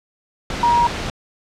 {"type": "tone in noise", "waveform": "sine", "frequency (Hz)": 950, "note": "A#5", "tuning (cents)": 33, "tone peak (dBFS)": -12, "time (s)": [0.63, 0.87], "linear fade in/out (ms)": 2, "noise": "pink", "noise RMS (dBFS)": -25, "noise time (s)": [0.5, 1.1], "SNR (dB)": 10, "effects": ["low-pass 5000 Hz 12 dB/octave"]}